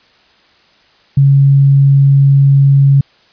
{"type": "tone", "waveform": "sine", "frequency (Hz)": 138.59, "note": "C#3", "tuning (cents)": 0, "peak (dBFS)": -4, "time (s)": [1.17, 3.01], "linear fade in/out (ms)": 5, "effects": ["white hiss -49 dBFS RMS until 3.32 s", "resampled to 11025 Hz"]}